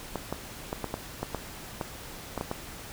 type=clicks; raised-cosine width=1 ms; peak=-16 dBFS; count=11; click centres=0.157 / 0.326 / 0.729 / 0.843 / 0.941 / 1.23 / 1.347 / 1.812 / 2.377 / 2.411 / 2.514 s; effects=pink hiss -43 dBFS RMS until 2.92 s

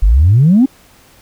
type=exponential sweep; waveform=sine; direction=up; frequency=43.65 to 280 Hz; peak=-4 dBFS; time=0.02-0.66 s; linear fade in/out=10 ms; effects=tanh soft clip ceiling -1 dBFS + pink hiss -46 dBFS RMS until 1.21 s

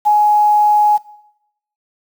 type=tone with quantisation; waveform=sine; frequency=838 Hz; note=G#5; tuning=15 cents sharp; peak=-8 dBFS; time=0.05-0.98 s; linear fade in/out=20 ms; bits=6; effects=noise-tail reverb RT60 0.8 s tail -20 dB re dry

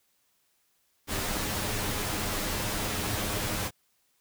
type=noise with comb filter; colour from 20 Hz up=pink; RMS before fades=-31 dBFS; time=1.07-3.71 s; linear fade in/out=50 ms; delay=9.7 ms; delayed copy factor=+0.55; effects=white hiss -71 dBFS RMS until 4.2 s

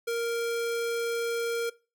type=tone; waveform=square; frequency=466.2 Hz; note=A#4; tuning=in tune; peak=-28 dBFS; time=0.07-1.7 s; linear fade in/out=10 ms; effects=noise-tail reverb RT60 0.3 s tail -20 dB re dry

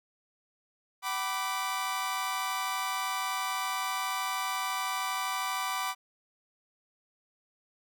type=chord; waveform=sawtooth; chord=B minor; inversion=second; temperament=equal with one note detuned; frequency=759 / 987.8 / 1174.7 Hz; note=F#5 / B5 / D6; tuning=+44 / 0 / 0 cents; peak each=-33 / -31 / -30 dBFS; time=1.02-5.95 s; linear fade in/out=50 ms; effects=none

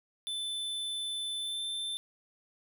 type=tone with pitch glide; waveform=square; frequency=3520 to 3553 Hz; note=A7 to A7; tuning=0 to +16 cents; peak=-34 dBFS; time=0.27-1.97 s; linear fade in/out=0 ms; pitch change=+16 cents; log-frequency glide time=1.39-1.63 s; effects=12-bit

